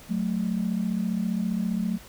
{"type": "tone pair together", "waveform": "sine", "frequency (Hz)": [185, 220], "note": ["F#3", "A3"], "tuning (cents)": [0, 0], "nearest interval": "minor third", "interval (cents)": 300, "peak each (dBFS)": -26, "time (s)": [0.09, 1.98], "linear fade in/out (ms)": 20, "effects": ["tanh soft clip ceiling -17 dBFS", "pink hiss -48 dBFS RMS until 2.08 s"]}